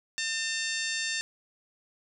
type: harmonic tone with a mistuned harmonic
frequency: 900 Hz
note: A5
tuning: 39 cents sharp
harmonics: 2 / 3 / 4 / 5 / 6 / 7 / 8 / 9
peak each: -34 / -36 / -37 / -38 / -39 / -39 / -40 / -41 dBFS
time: 0.18-1.21 s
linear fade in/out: 0 ms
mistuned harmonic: 7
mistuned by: -35 cents
effects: none